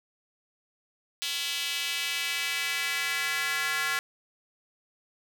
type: tone with high-pass filter sweep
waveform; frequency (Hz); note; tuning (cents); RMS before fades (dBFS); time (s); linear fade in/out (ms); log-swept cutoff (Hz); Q
square; 153.7; D#3; -21; -30; 1.22-3.99; 0; 3200 to 1600; 2.2
effects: none